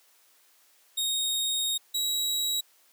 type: tone pair in turn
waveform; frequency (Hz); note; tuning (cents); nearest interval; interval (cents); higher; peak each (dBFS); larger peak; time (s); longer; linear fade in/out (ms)
sawtooth; 3729 / 3864; A#7 / B7; 0 / -39; minor second; 61; second; -23; neither; 0.97-1.78 / 1.94-2.61; first; 10
effects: white hiss -62 dBFS RMS until 2.92 s + high-pass 400 Hz 12 dB/octave